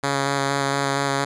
5% pulse tone with vibrato, 139 Hz, C#3, 5 cents sharp, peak -9 dBFS, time 0.03-1.25 s, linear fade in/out 10 ms, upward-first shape square, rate 4.3 Hz, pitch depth 11 cents each way, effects resampled to 22050 Hz

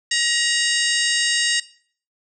harmonic tone with a mistuned harmonic, 947 Hz, A#5, 27 cents sharp, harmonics 2 / 3 / 4 / 5 / 6 / 7 / 8 / 9, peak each -23 / -25 / -26 / -27 / -28 / -28 / -29 / -30 dBFS, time 0.11-1.6 s, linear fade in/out 5 ms, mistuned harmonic 6, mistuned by -78 cents, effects noise-tail reverb RT60 0.5 s tail -18 dB re dry

